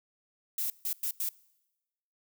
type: noise bursts at uneven times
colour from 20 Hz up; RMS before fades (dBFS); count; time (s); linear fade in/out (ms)
violet; -32; 4; 0.58-0.7 / 0.85-0.93 / 1.03-1.11 / 1.2-1.29; 2
effects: noise-tail reverb RT60 1.0 s tail -23 dB re dry